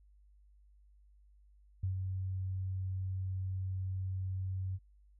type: tone with ADSR envelope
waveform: sine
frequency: 94.2 Hz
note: F#2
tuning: 32 cents sharp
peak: -30 dBFS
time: 1.83-4.79 s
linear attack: 7 ms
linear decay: 110 ms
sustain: -4 dB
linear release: 42 ms
effects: added 50 Hz sine -60 dBFS peak until 5.19 s